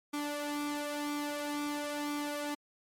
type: tone with flanger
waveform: sawtooth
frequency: 292.9 Hz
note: D4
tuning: 5 cents flat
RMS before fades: -36 dBFS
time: 0.13-2.55 s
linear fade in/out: 10 ms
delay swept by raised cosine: 0.87 to 2.57 ms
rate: 1 Hz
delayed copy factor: +0.6
effects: MP3 64 kbps